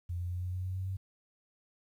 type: tone with pitch steps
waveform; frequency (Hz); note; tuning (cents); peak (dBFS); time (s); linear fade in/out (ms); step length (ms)
sine; 87.31 / 88.38 / 89.45 / 90.55 / 91.65 / 92.77 / 93.9 / 95.05; F2 / F2 / F2 / F#2 / F#2 / F#2 / F#2 / F#2; 0 / +21 / +42 / -37 / -16 / +5 / +26 / +47; -33; 0.09-0.97; 10; 110
effects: 11-bit